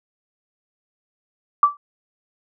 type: tone with exponential decay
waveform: sine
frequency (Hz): 1162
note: D6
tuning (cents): -19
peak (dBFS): -6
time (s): 1.63-1.77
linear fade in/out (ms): 2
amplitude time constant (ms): 29
effects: none